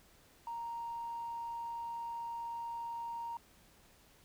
triangle tone, 932.3 Hz, A#5, in tune, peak -35 dBFS, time 0.47-3.37 s, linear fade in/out 2 ms, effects tanh soft clip ceiling -36 dBFS + pink hiss -64 dBFS RMS until 4.24 s

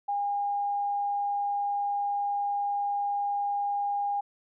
sine tone, 811 Hz, G#5, 41 cents flat, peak -26 dBFS, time 0.08-4.21 s, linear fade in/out 10 ms, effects none

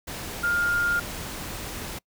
sine tone in noise, 1410 Hz, F6, 16 cents sharp, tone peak -21 dBFS, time 0.43-1 s, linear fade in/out 10 ms, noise pink, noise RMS -35 dBFS, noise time 0.07-1.99 s, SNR +11 dB, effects noise-tail reverb RT60 0.1 s tail -25 dB re dry

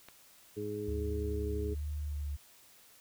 click, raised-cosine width 0.3 ms, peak -33 dBFS, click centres 0.086 s
harmonic tone, 104.5 Hz, G#2, 11 cents sharp, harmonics 1 / 2 / 3 / 4, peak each -43 / -45 / -42 / -37 dBFS, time 0.56-1.75 s, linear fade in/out 20 ms
sine tone with vibrato, 73.42 Hz, D2, in tune, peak -34 dBFS, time 0.87-2.37 s, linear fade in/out 20 ms, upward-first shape triangle, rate 1.2 Hz, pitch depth 35 cents each way
effects white hiss -60 dBFS RMS until 3 s

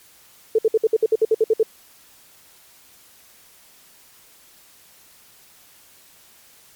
sine tone bursts, 442 Hz, A4, 8 cents sharp, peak -12 dBFS, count 12, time 0.55-1.631 s, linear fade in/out 5 ms, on 36 ms, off 59 ms, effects white hiss -51 dBFS RMS until 6.75 s + MP3 96 kbps

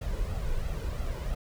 brown noise with flanger, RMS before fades -31 dBFS, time 0.01-1.35 s, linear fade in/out 10 ms, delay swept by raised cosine 1.5 to 2.06 ms, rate 3 Hz, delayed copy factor +0.6, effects none

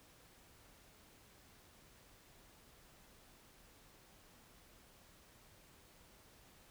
silence, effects pink hiss -64 dBFS RMS until 6.7 s

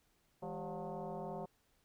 sine tone with frequency modulation, 162.5 Hz, E3, 24 cents flat, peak -40 dBFS, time 0.42-1.46 s, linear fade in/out 10 ms, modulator 184 Hz, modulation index 4, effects pink hiss -75 dBFS RMS until 1.84 s

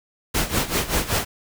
pink noise with tremolo, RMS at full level -20 dBFS, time 0.34-1.25 s, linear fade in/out 10 ms, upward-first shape sine, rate 5.2 Hz, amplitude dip 80%, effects none

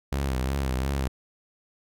sawtooth tone with vibrato, 66.5 Hz, C2, 29 cents sharp, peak -21 dBFS, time 0.12-1.08 s, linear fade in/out 5 ms, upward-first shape sine, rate 2.8 Hz, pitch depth 79 cents each way, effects none

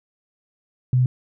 sine tone, 126.4 Hz, B2, 41 cents sharp, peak -14 dBFS, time 0.93-1.06 s, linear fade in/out 2 ms, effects none

